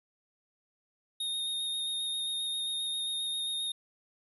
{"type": "tone with vibrato", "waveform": "square", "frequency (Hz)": 3700, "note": "A#7", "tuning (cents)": -14, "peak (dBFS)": -32, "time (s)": [1.2, 3.72], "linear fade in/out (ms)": 5, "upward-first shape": "square", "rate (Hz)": 7.5, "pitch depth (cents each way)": 12, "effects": []}